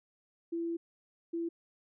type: tone bursts at uneven times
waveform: sine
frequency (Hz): 335.8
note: E4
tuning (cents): +32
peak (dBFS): -32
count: 2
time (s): 0.52-0.77 / 1.33-1.49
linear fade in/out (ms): 10
effects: none

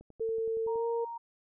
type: click train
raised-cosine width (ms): 2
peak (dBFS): -39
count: 9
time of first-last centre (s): 0.01-0.758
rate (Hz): 10.7
type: tone with pitch glide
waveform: sine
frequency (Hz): 450 to 464.8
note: A4 to A#4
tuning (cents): +39 to -5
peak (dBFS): -29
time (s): 0.2-1.05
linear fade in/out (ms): 10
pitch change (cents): +56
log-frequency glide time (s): 0.7-0.86
type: tone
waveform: sine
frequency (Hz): 932.3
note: A#5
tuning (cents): 0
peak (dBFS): -37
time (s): 0.67-1.18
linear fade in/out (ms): 10
effects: none

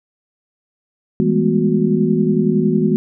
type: tone cluster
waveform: sine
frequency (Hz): 163.2 / 201.7 / 212.6 / 243.4 / 366.7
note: E3 / G3 / G#3 / B3 / F#4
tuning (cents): -17 / +50 / +41 / -25 / -15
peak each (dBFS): -19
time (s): 1.2-2.96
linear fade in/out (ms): 0
effects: none

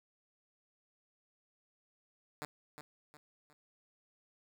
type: tone with echo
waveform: 5% pulse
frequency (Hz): 149.1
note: D3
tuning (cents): +27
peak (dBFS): -29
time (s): 2.42-2.45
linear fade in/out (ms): 0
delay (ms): 360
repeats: 3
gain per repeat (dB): -8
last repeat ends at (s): 3.53
effects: none

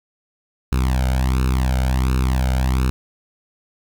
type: tone with flanger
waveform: sawtooth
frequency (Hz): 64.2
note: C2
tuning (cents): -32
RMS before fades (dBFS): -18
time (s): 0.72-2.9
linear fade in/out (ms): 0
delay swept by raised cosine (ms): 0.75 to 1.36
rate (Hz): 1.4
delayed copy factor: +1
effects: none

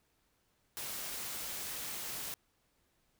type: noise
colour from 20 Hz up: white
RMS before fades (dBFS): -41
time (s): 0.77-2.34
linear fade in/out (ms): 0
effects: pink hiss -75 dBFS RMS until 3.19 s

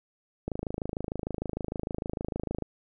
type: click train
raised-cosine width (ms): 2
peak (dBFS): -18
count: 58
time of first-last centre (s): 0.48-2.623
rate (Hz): 26.6
effects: none

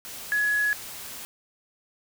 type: tone in noise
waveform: sine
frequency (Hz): 1685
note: G#6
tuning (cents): +25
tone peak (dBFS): -21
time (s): 0.32-0.73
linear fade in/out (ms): 0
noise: white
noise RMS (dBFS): -39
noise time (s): 0.05-1.25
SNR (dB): +15
effects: none

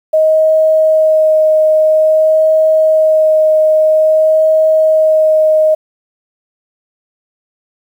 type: tone with vibrato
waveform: sine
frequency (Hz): 627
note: D#5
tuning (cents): +13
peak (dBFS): -6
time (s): 0.13-5.75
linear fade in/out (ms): 10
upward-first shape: sine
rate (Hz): 0.5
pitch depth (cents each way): 10
effects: 7-bit

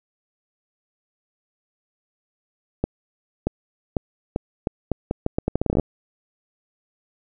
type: accelerating click train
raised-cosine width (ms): 2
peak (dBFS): -7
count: 19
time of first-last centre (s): 2.84-5.797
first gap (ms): 630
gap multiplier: 0.79
effects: none

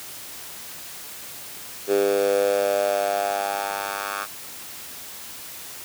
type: tone with high-pass filter sweep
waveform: 10% pulse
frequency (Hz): 100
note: G2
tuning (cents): +35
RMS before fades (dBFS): -23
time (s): 1.87-4.27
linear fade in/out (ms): 50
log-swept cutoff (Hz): 400 to 1100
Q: 5.4
effects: white hiss -38 dBFS RMS until 5.84 s + high-pass 60 Hz 12 dB/octave

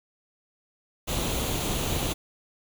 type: noise with comb filter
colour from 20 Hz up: pink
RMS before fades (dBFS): -28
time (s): 1.07-2.14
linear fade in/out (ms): 20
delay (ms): 0.29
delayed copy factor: +0.5
effects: none

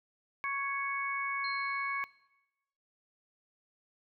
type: harmonic tone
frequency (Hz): 554.4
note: C#5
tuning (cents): 0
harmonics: 2 / 3 / 4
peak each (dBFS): -35 / -40 / -35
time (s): 0.44-2.04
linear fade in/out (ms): 0
type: tone with exponential decay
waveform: sine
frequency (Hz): 4186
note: C8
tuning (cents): 0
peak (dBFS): -38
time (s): 1.44-2.27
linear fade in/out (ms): 5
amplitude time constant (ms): 180
effects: noise-tail reverb RT60 1.0 s tail -21 dB re dry

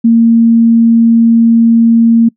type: tone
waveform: sine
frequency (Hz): 230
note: A#3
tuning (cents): -23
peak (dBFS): -3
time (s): 0.04-2.29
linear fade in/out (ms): 10
effects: noise-tail reverb RT60 0.1 s tail -25 dB re dry

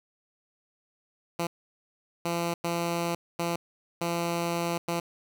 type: tone bursts at uneven times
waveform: 10% pulse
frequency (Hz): 170.4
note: F3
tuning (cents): -42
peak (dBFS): -19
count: 6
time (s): 1.39-1.47 / 2.25-2.54 / 2.64-3.15 / 3.39-3.56 / 4.01-4.78 / 4.88-5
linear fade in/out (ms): 5
effects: 10-bit

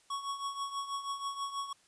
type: tone with tremolo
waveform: square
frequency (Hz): 1112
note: C#6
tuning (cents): +5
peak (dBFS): -33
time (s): 0.1-1.73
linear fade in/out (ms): 5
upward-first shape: triangle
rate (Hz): 6.2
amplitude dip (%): 75
effects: white hiss -66 dBFS RMS until 1.87 s + resampled to 22050 Hz

